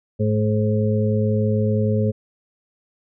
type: harmonic tone with a mistuned harmonic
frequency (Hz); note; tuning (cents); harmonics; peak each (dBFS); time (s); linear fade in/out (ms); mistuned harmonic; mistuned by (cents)
106.5; G#2; +44; 1 / 2 / 4 / 5; -19 / -22 / -25 / -26; 0.19-2.12; 20; 2; +24
effects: none